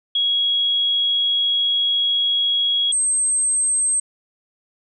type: tone pair in turn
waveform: sine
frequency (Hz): 3318 / 8327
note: G#7 / C9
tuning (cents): -2 / -9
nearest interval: octave + major third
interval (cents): 1593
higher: second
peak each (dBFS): -16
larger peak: neither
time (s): 0.15-2.92 / 2.92-4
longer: first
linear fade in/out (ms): 5
effects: none